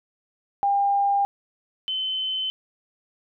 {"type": "tone pair in turn", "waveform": "sine", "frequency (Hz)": [801, 3057], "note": ["G5", "G7"], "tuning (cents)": [37, -44], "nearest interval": "octave + major seventh", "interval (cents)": 2319, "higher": "second", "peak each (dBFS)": [-18, -24], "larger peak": "first", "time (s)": [[0.63, 1.25], [1.88, 2.5]], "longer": "neither", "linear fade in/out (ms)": 0, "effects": []}